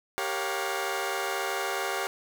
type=chord; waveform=15% pulse; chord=G half-diminished seventh; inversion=none; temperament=equal with one note detuned; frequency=392 / 466.2 / 554.4 / 711.5 Hz; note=G4 / Bb4 / Db5 / F5; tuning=0 / 0 / 0 / +32 cents; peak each=-26 / -30 / -29 / -28 dBFS; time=0.18-2.07 s; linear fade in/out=0 ms; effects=none